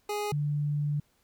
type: tone pair in turn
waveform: 25% pulse / sine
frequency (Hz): 415.3 / 146.83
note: G#4 / D3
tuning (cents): 0 / 0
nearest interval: octave + tritone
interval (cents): 1800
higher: first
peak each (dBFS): -26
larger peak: neither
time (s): 0.09-0.32 / 0.32-1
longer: second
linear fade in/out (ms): 5
effects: pink hiss -69 dBFS RMS until 1.23 s